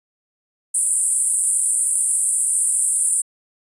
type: band-pass noise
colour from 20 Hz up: pink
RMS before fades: -19 dBFS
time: 0.74-3.22 s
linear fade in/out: 10 ms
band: 8300 to 10000 Hz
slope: 96 dB/octave
effects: resampled to 24000 Hz